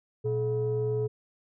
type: tone pair together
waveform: sine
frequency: 120 / 427.6 Hz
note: B2 / A4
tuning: -49 / -49 cents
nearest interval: octave + minor seventh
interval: 2200 cents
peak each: -28 / -26 dBFS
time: 0.24-1.08 s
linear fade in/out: 20 ms
effects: tanh soft clip ceiling -21 dBFS